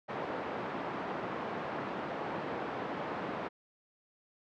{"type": "band-pass noise", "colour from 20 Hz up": "white", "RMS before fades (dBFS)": -38, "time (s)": [0.08, 3.49], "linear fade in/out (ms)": 20, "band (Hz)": [170, 960], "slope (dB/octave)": 12, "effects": ["low-pass 4000 Hz 12 dB/octave"]}